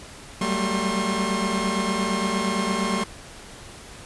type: tone cluster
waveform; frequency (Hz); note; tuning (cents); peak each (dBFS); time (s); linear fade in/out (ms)
sawtooth; 189.3 / 198 / 224.5 / 1070; F#3 / G3 / A3 / C6; +40 / +18 / +35 / +38; -24; 0.41-3.04; 5
effects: pink hiss -42 dBFS RMS until 4.05 s + resampled to 24000 Hz